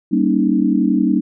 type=chord; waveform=sine; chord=Eb dominant seventh; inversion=first; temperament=just; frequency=194.45 / 233.3 / 280 / 311.1 Hz; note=G3 / Bb3 / Db4 / Eb4; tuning=-14 / +2 / +18 / 0 cents; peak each=-18 dBFS; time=0.11-1.21 s; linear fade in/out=20 ms; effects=none